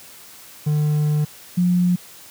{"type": "tone pair in turn", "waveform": ["triangle", "sine"], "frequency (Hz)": [150, 178.38], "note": ["D3", "F3"], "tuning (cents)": [37, 37], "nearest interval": "minor third", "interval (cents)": 300, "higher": "second", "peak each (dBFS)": -14, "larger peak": "neither", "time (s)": [[0.66, 1.25], [1.57, 1.96]], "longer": "first", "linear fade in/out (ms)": 10, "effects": ["white hiss -43 dBFS RMS until 2.3 s", "high-pass 60 Hz 12 dB/octave"]}